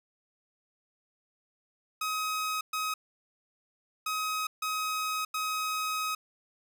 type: tone bursts at uneven times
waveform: sawtooth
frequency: 1266 Hz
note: D#6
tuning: 30 cents sharp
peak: -26 dBFS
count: 5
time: 2.01-2.61 / 2.73-2.94 / 4.06-4.47 / 4.62-5.25 / 5.34-6.15 s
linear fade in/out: 5 ms
effects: none